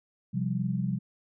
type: chord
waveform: sine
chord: C suspended fourth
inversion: none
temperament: equal with one note detuned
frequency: 129.83 / 174.61 / 196 Hz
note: C3 / F3 / G3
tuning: -13 / 0 / 0 cents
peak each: -31 dBFS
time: 0.33-0.99 s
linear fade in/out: 20 ms
effects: none